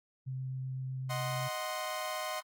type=tone with vibrato; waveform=sine; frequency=130.7 Hz; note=C3; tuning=1 cent flat; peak=-35 dBFS; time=0.26-1.49 s; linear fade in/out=20 ms; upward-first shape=triangle; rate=7.9 Hz; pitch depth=8 cents each way
type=chord; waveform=sawtooth; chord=C diminished; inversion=first; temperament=equal; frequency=622.3 / 740 / 1046.5 Hz; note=Eb5 / Gb5 / C6; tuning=0 / 0 / 0 cents; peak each=-35 / -37 / -35 dBFS; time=1.09-2.41 s; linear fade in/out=20 ms
effects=AAC 64 kbps

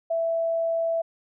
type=tone; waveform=sine; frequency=662 Hz; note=E5; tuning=7 cents sharp; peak=-22 dBFS; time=0.1-1.02 s; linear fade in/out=10 ms; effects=none

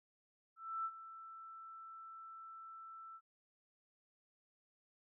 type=tone with ADSR envelope; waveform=sine; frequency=1328 Hz; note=E6; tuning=12 cents sharp; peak=-36 dBFS; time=0.56-3.21 s; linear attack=290 ms; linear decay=54 ms; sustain=-14 dB; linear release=56 ms; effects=none

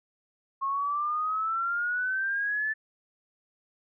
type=exponential sweep; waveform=sine; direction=up; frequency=1079 to 1760 Hz; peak=-26 dBFS; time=0.61-2.74 s; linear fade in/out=20 ms; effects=none

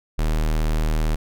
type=tone; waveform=square; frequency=38.89 Hz; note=D#1; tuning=in tune; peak=-19 dBFS; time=0.18-1.16 s; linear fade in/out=10 ms; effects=none

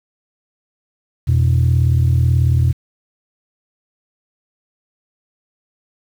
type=tone pair together; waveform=sine; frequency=85.7 / 124.03 Hz; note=F2 / B2; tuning=-32 / +8 cents; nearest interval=tritone; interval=640 cents; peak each=-12 dBFS; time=1.27-2.73 s; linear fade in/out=20 ms; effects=tanh soft clip ceiling -7 dBFS + 7-bit

